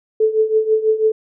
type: tone with tremolo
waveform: sine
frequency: 436.9 Hz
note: A4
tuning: 12 cents flat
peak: -9 dBFS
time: 0.2-1.12 s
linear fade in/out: 5 ms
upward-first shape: triangle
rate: 6.1 Hz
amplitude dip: 85%
effects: none